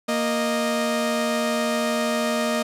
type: tone pair together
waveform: sawtooth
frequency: 233.1 / 619.1 Hz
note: A#3 / D#5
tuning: 0 / -9 cents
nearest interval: octave + perfect fourth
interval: 1691 cents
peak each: -20 dBFS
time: 0.08-2.63 s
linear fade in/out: 10 ms
effects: low-pass 12000 Hz 12 dB/octave